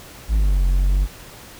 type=exponential two-way sweep; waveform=triangle; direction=down then up; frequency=55.5 to 44.85 to 48.76 Hz; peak=-12 dBFS; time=0.28-1.08 s; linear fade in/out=50 ms; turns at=0.65 s; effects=pink hiss -41 dBFS RMS until 1.59 s